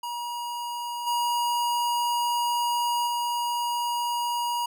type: tone with level steps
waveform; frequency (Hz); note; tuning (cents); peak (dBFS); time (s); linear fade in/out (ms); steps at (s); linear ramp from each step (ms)
square; 956; A#5; +43; -31 / -24 / -26; 0.03-4.66; 5; 1.06 / 3.06; 20
effects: none